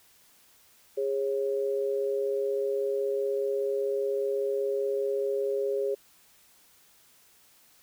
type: tone pair together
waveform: sine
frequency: 409.7 / 545.9 Hz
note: G#4 / C#5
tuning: -24 / -27 cents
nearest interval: perfect fourth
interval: 497 cents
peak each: -27 / -31 dBFS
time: 0.97-5.95 s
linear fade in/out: 10 ms
effects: white hiss -60 dBFS RMS until 7.82 s

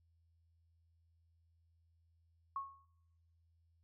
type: tone with exponential decay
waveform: sine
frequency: 1097 Hz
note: C#6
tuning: 18 cents flat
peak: -35 dBFS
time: 2.56-2.85 s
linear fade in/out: 2 ms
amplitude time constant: 61 ms
effects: noise-tail reverb RT60 1.0 s tail -25 dB re dry + added 83 Hz sine -70 dBFS peak until 3.83 s

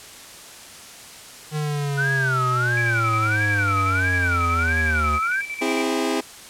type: exponential sweep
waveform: square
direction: down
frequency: 153.5 to 73.42 Hz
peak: -23 dBFS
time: 1.51-5.2 s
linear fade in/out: 50 ms
type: tone with vibrato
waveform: sine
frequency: 1447 Hz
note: F#6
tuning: 39 cents flat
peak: -20 dBFS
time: 1.97-5.42 s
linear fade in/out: 20 ms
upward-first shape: sine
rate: 1.5 Hz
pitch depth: 240 cents each way
type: tone with tremolo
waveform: sine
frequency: 2325 Hz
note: D7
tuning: 18 cents flat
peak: -26 dBFS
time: 2.77-5.83 s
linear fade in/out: 2 ms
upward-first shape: square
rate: 11 Hz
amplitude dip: 60%
type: chord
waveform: sawtooth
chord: C augmented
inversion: none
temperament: just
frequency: 261.6 / 327 / 408.8 Hz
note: C4 / E4 / G#4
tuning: 0 / -14 / -27 cents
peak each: -21 dBFS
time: 5.61-6.21 s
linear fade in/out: 10 ms
effects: white hiss -41 dBFS RMS until 6.49 s + low-pass 10000 Hz 12 dB/octave

